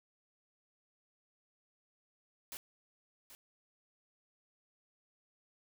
white noise with echo, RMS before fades -45 dBFS, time 2.52-2.57 s, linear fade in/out 0 ms, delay 780 ms, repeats 1, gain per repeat -10 dB, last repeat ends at 3.35 s, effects none

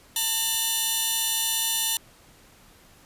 10% pulse tone cluster, 901 / 2948 / 3567 / 4079 Hz, A5 / F#7 / A7 / C8, +41 / -7 / +23 / -45 cents, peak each -25 / -19 / -19 / -24 dBFS, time 0.16-1.97 s, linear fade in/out 2 ms, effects pink hiss -54 dBFS RMS until 3.05 s + resampled to 32000 Hz

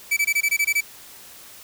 45% pulse tone bursts, 2306 Hz, D7, 32 cents flat, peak -17 dBFS, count 9, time 0.11-0.809 s, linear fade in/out 10 ms, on 59 ms, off 21 ms, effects white hiss -44 dBFS RMS until 1.63 s

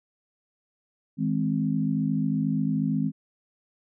sine chord, Ab major, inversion second, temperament equal with one note detuned, 159.2 / 207.7 / 261.6 Hz, Eb3 / Ab3 / C4, +40 / 0 / 0 cents, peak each -27 dBFS, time 1.17-3.12 s, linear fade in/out 50 ms, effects none

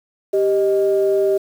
sine tone pair together, 391.7 / 621.8 Hz, G4 / D#5, -1 / -1 cents, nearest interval minor sixth, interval 800 cents, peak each -14 / -19 dBFS, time 0.33-1.38 s, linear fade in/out 10 ms, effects tanh soft clip ceiling -6 dBFS + 7-bit

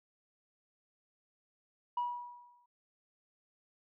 sine tone with exponential decay, 969 Hz, B5, 33 cents flat, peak -28 dBFS, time 1.97-2.66 s, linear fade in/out 5 ms, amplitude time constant 150 ms, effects tanh soft clip ceiling -28 dBFS

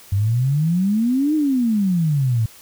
sine exponential two-way sweep, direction up then down, 95.2 to 314.2 to 107.7 Hz, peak -15 dBFS, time 0.12-2.46 s, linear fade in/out 5 ms, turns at 1.35 s, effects white hiss -45 dBFS RMS until 2.61 s

